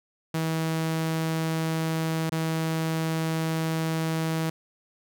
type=tone with dropouts; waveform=sawtooth; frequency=161.2 Hz; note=E3; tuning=38 cents flat; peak=-21 dBFS; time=0.34-4.5 s; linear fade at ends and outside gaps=5 ms; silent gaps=2.297-2.32 s; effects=none